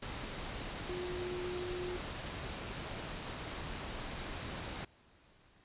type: tone in noise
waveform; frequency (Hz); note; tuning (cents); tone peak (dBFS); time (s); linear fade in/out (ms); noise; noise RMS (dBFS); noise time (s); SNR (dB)
sine; 359.3; F4; +49; -38; 0.89-1.97; 5; pink; -42; 0.02-4.85; +1
effects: pink hiss -65 dBFS RMS until 5.64 s + resampled to 8000 Hz